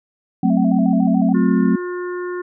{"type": "chord", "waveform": "sine", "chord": "F# diminished", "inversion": "none", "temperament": "equal", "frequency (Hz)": [185, 220, 261.6], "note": ["F#3", "A3", "C4"], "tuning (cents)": [0, 0, 0], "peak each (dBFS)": -17, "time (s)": [0.43, 1.76], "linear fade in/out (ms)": 5}
{"type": "tone with vibrato", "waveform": "sine", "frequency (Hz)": 707, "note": "F5", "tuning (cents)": 21, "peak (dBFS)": -25, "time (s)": [0.43, 1.33], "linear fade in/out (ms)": 5, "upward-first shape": "square", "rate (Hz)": 7, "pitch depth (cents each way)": 110}
{"type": "harmonic tone", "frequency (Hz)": 357.5, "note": "F4", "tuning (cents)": 41, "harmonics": [1, 3, 4, 5], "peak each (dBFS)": [-23, -33, -35, -37], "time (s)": [1.34, 2.42], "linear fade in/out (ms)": 10}
{"effects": []}